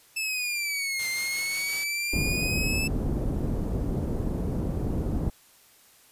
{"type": "exponential two-way sweep", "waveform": "sawtooth", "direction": "down then up", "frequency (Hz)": [2637, 2093, 2637], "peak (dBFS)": -24, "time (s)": [0.16, 2.88], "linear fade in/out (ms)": 10, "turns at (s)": 1.08}
{"type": "noise with tremolo", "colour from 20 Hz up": "white", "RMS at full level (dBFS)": -37, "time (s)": [0.99, 1.84], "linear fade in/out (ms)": 5, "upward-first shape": "triangle", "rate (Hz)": 5.6, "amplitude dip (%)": 40}
{"type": "low-pass noise", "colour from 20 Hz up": "pink", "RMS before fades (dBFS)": -28, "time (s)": [2.13, 5.3], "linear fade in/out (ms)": 5, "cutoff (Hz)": 360, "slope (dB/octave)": 12}
{"effects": ["white hiss -57 dBFS RMS until 6.11 s", "resampled to 32000 Hz"]}